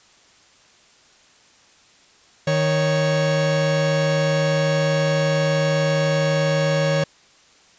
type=tone pair together; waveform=45% pulse; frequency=155.57 / 554.4 Hz; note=D#3 / C#5; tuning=0 / 0 cents; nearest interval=octave + minor seventh; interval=2200 cents; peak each=-20 dBFS; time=2.47-7.04 s; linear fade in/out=5 ms; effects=white hiss -53 dBFS RMS until 7.78 s + resampled to 16000 Hz